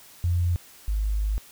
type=tone pair in turn; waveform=sine; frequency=87.31 / 51.79 Hz; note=F2 / G#1; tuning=0 / -4 cents; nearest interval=major sixth; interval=904 cents; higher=first; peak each=-20 / -22 dBFS; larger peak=first; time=0.24-0.56 / 0.88-1.38 s; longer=second; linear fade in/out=0 ms; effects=white hiss -50 dBFS RMS until 1.51 s